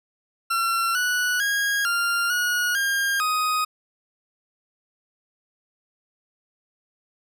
40% pulse tone with pitch steps, 1360 / 1475 / 1638 / 1394 / 1452 / 1611 / 1251 Hz, F6 / F#6 / G#6 / F6 / F#6 / G6 / D#6, -46 / -6 / -24 / -4 / -33 / +47 / +9 cents, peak -20 dBFS, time 0.5-3.65 s, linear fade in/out 10 ms, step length 450 ms, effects none

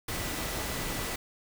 sine tone in noise, 1975.5 Hz, B6, in tune, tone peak -45 dBFS, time 0.08-1.16 s, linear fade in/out 5 ms, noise pink, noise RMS -34 dBFS, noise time 0.08-1.16 s, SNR -14 dB, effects none

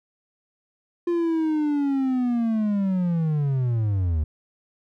triangle linear sweep, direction down, 349.2 to 73.42 Hz, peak -18 dBFS, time 1.07-4.24 s, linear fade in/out 5 ms, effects none

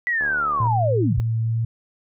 sine linear sweep, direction down, 1975.5 to 35.47 Hz, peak -19 dBFS, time 0.07-1.2 s, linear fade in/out 0 ms
click train, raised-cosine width 1 ms, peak -22 dBFS, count 35, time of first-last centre 0.21-0.67 s, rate 73.9 Hz
sine tone with vibrato, 113.6 Hz, A#2, 44 cents flat, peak -19 dBFS, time 0.6-1.65 s, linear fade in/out 5 ms, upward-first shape triangle, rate 2.2 Hz, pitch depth 15 cents each way
effects none

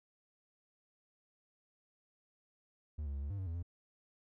triangle tone with pitch steps, 75.3 / 70.3 / 69.4 / 71.5 / 99.7 / 94.4 / 82.7 / 86.5 Hz, D2 / C#2 / C#2 / D2 / G2 / F#2 / E2 / F2, +44 / +25 / +3 / -46 / +30 / +35 / +6 / -16 cents, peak -35 dBFS, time 2.98-3.628 s, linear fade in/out 10 ms, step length 81 ms, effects none

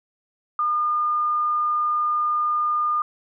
sine tone, 1213 Hz, D#6, 44 cents flat, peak -19 dBFS, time 0.59-3.02 s, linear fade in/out 2 ms, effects none

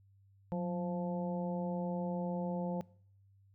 harmonic tone with a mistuned harmonic, 174.61 Hz, F3, in tune, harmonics 1 / 2 / 3 / 4 / 5, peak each -34 / -46 / -40 / -47 / -45 dBFS, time 0.52-2.81 s, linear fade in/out 0 ms, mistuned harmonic 1, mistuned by +55 cents, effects noise-tail reverb RT60 0.6 s tail -23 dB re dry + added 98 Hz sine -62 dBFS peak until 3.54 s

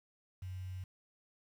sine tone with quantisation, 92.5 Hz, F#2, in tune, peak -40 dBFS, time 0.42-0.84 s, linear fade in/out 5 ms, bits 10, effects none

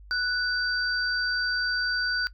sine tone pair together, 1480 / 4672 Hz, F#6 / D8, 0 / -10 cents, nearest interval octave + minor sixth, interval 1990 cents, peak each -25 / -30 dBFS, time 0.11-2.27 s, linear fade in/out 0 ms, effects noise-tail reverb RT60 0.1 s tail -18 dB re dry + added 50 Hz sine -45 dBFS peak until 2.33 s

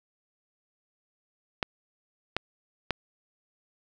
clicks, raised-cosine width 0.3 ms, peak -10 dBFS, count 3, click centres 1.628 / 2.366 / 2.907 s, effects none

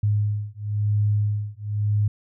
sine beating tone pair, 103.83 / 104.81 Hz, G#2 / G#2, 0 / +16 cents, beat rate 0.98 Hz, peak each -23 dBFS, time 0.03-2.08 s, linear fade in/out 5 ms, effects none

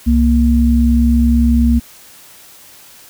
sine tone pair together, 65.83 / 234.6 Hz, C2 / A#3, +11 / +11 cents, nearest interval octave + minor seventh, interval 2200 cents, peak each -11 dBFS, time 0.06-1.8 s, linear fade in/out 20 ms, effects white hiss -41 dBFS RMS until 3.09 s

